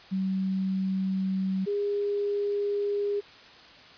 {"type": "tone pair in turn", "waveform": "sine", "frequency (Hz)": [190.2, 407.7], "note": ["F#3", "G#4"], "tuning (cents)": [48, -32], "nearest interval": "octave + minor second", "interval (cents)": 1320, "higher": "second", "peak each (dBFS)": -25, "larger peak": "neither", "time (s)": [[0.11, 1.66], [1.66, 3.21]], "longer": "neither", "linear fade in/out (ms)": 20, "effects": ["white hiss -50 dBFS RMS until 3.97 s", "resampled to 11025 Hz"]}